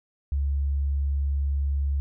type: tone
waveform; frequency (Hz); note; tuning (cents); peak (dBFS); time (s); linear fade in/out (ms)
sine; 70; C#2; +18; -22; 0.32-2; 0
effects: none